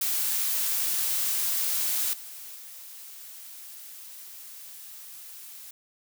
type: noise with level steps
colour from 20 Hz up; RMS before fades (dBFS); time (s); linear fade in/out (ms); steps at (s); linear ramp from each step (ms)
blue; -27 / -42 / -44; 0.01-5.71; 5; 2.13 / 2.56; 5
effects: none